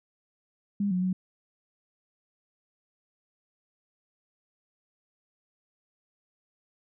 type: tone with pitch steps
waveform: sine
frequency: 201.8 / 182 / 185.1 Hz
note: G#3 / F#3 / F#3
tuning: -49 / -28 / +1 cents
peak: -24 dBFS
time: 0.8-1.13 s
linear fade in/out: 5 ms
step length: 110 ms
effects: none